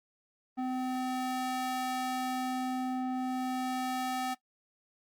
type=ring-modulated tone; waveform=square; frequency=255.9 Hz; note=C4; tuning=38 cents flat; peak=-29 dBFS; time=0.57-4.35 s; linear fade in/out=20 ms; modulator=512 Hz; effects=noise-tail reverb RT60 0.1 s tail -19 dB re dry + Opus 32 kbps